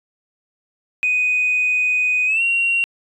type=tone with pitch glide; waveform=sine; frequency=2493 to 2750 Hz; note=D#7 to F7; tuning=+3 to -27 cents; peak=-14 dBFS; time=1.03-2.84 s; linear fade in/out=0 ms; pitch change=+170 cents; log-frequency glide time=2.26-2.42 s; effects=tanh soft clip ceiling -11 dBFS